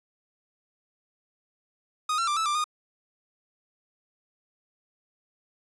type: tone with pitch steps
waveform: 45% pulse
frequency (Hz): 1242 / 1352 / 1183 / 1311 / 1184 / 1227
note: D#6 / E6 / D6 / E6 / D6 / D#6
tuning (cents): -3 / +43 / +12 / -10 / +14 / -25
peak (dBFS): -24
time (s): 2.09-2.642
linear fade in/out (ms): 5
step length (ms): 92
effects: resampled to 22050 Hz